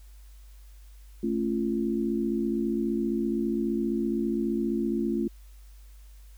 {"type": "chord", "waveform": "sine", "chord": "A augmented", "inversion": "none", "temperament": "just", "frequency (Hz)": [220, 275, 343.8], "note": ["A3", "C#4", "E#4"], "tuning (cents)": [0, -14, -27], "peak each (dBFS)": [-28, -31, -29], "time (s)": [1.23, 5.28], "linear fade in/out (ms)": 5, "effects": ["added 50 Hz sine -46 dBFS peak until 6.37 s", "white hiss -62 dBFS RMS until 6.37 s"]}